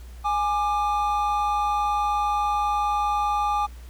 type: tone pair together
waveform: triangle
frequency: 829.6 / 1191 Hz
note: G#5 / D6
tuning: -2 / +24 cents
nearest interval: tritone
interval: 626 cents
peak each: -21 / -23 dBFS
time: 0.24-3.67 s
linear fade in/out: 20 ms
effects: added 60 Hz sine -38 dBFS peak until 3.89 s + pink hiss -53 dBFS RMS until 3.89 s